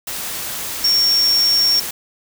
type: tone in noise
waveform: sine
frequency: 5510 Hz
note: F8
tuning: 24 cents flat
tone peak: -12 dBFS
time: 0.84-1.8 s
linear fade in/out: 5 ms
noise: white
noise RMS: -26 dBFS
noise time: 0.07-1.91 s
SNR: +11 dB
effects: none

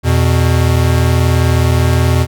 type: tone pair together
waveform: square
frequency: 84.59 / 123.47 Hz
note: E2 / B2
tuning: +45 / 0 cents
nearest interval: perfect fifth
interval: 655 cents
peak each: -12 / -13 dBFS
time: 0.03-2.27 s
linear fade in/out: 50 ms
effects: none

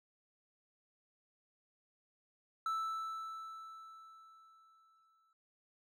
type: tone with exponential decay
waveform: triangle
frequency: 1318.5 Hz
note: E6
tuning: in tune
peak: -31 dBFS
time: 2.66-5.33 s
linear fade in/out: 2 ms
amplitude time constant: 580 ms
effects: none

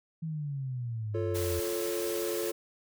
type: exponential sweep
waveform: sine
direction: down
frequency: 164.1 to 82.9 Hz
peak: -32 dBFS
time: 0.22-1.6 s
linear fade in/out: 10 ms
type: chord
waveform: triangle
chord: F augmented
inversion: none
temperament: equal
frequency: 349.2 / 440 / 554.4 Hz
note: F4 / A4 / C#5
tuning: 0 / 0 / 0 cents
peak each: -32 / -32 / -36 dBFS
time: 1.14-2.52 s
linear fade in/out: 10 ms
type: noise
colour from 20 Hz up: white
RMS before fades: -39 dBFS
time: 1.34-2.52 s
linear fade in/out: 20 ms
effects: none

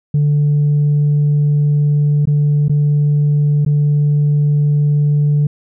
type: tone with dropouts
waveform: sine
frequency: 146.83 Hz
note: D3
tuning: in tune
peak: -8 dBFS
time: 0.14-5.47 s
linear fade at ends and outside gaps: 5 ms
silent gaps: 2.255-2.272 / 2.683-2.695 / 3.65-3.662 s
effects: tanh soft clip ceiling -8 dBFS

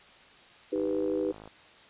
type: chord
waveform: sine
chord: Eb augmented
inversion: none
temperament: equal with one note detuned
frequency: 312.9 / 392 / 493.9 Hz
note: Eb4 / G4 / B4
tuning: +10 / 0 / 0 cents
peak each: -31 dBFS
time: 0.72-1.32 s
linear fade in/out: 10 ms
type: click train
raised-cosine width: 1 ms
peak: -32 dBFS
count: 39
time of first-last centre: 0.76-1.476 s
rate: 53.1 Hz
effects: white hiss -54 dBFS RMS until 1.89 s + resampled to 8000 Hz

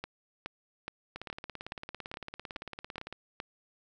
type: two click trains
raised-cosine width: 0.3 ms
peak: -24 / -21 dBFS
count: 36 / 9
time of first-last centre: 1.16-3.126 / 0.04-3.401 s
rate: 17.8 / 2.38 Hz
effects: none

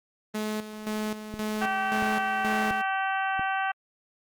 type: tone with tremolo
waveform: sawtooth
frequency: 214.2 Hz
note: A3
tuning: 46 cents flat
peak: -24 dBFS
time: 0.34-2.82 s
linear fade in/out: 10 ms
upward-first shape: square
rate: 1.9 Hz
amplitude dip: 65%
type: click train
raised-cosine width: 3 ms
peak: -24 dBFS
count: 4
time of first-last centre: 1.34-3.395 s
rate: 1.46 Hz
type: harmonic tone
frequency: 385.4 Hz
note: G4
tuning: 29 cents flat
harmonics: 2 / 3 / 4 / 5 / 6 / 7 / 8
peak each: -28 / -34 / -30 / -38 / -44 / -38 / -45 dBFS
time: 1.61-3.72 s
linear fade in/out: 10 ms
effects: Opus 24 kbps

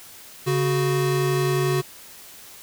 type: tone pair together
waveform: square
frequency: 140.45 / 370 Hz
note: C#3 / F#4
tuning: +23 / 0 cents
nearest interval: octave + perfect fourth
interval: 1677 cents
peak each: -23 dBFS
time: 0.46-1.82 s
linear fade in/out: 20 ms
effects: white hiss -44 dBFS RMS until 2.62 s

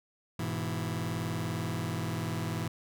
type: chord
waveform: sawtooth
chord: E major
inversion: first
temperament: just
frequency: 103.01 / 123.61 / 164.81 Hz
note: G#2 / B2 / E3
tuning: -14 / +2 / 0 cents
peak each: -32 / -33 / -31 dBFS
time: 0.39-2.68 s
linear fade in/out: 5 ms
effects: none

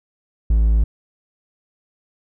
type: tone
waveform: triangle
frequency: 54.8 Hz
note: A1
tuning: 6 cents flat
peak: -10 dBFS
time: 0.5-0.84 s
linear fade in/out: 5 ms
effects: none

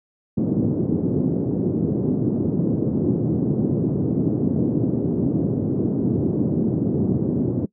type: band-pass noise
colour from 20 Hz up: white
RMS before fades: -21 dBFS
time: 0.37-7.66 s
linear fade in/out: 10 ms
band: 110 to 330 Hz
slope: 24 dB/octave
effects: noise-tail reverb RT60 0.1 s tail -22 dB re dry

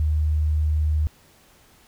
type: tone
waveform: sine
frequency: 76.6 Hz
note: D#2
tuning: 27 cents flat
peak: -18 dBFS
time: 0-1.07 s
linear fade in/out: 0 ms
effects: pink hiss -55 dBFS RMS until 1.87 s

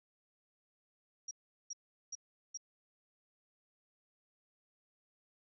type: tone bursts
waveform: sine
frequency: 5670 Hz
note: F8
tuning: 25 cents sharp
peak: -40 dBFS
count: 4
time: 1.28-2.574 s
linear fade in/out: 5 ms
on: 31 ms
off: 390 ms
effects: none

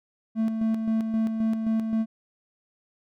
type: tone with tremolo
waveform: triangle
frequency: 222.3 Hz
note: A3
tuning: 18 cents sharp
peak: -19 dBFS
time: 0.35-2.06 s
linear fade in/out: 50 ms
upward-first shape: square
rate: 3.8 Hz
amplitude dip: 45%
effects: none

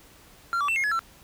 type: tone with pitch steps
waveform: triangle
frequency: 1378 / 1152 / 2680 / 2146 / 1696 / 1346 Hz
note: F6 / D6 / E7 / C7 / G#6 / E6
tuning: -24 / -34 / +28 / +43 / +36 / +36 cents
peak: -21 dBFS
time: 0.53-0.992 s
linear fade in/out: 0 ms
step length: 77 ms
effects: pink hiss -53 dBFS RMS until 1.23 s

